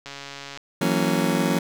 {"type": "click train", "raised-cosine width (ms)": 0.2, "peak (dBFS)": -19, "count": 73, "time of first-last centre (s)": [0.06, 0.574], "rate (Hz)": 140}
{"type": "chord", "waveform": "30% pulse", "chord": "F# dominant seventh", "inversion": "third", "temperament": "just", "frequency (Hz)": [166.5, 185, 231.2, 277.5], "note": ["E3", "F#3", "A#3", "C#4"], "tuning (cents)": [18, 0, -14, 2], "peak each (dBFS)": -23, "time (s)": [0.81, 1.59], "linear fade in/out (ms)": 5}
{"effects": []}